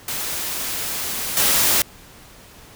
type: noise with level steps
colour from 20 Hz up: white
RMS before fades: -26 / -17 dBFS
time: 0.08-1.82 s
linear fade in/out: 2 ms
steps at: 1.37 s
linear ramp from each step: 2 ms
effects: pink hiss -45 dBFS RMS until 2.75 s